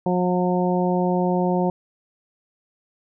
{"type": "harmonic tone", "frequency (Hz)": 180, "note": "F#3", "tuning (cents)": -47, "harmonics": [1, 2, 3, 4, 5], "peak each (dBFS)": [-21, -24, -26, -27, -28], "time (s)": [0.06, 1.7], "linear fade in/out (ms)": 2, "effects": []}